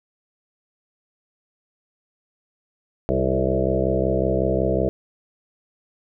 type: harmonic tone with a mistuned harmonic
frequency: 65.41 Hz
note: C2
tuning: in tune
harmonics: 1 / 2 / 3 / 5 / 6 / 7 / 8 / 9 / 10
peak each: -27 / -27 / -27 / -27 / -27 / -27 / -27 / -27 / -27 dBFS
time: 3.09-4.89 s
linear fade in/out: 0 ms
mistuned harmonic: 6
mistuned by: +23 cents
effects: none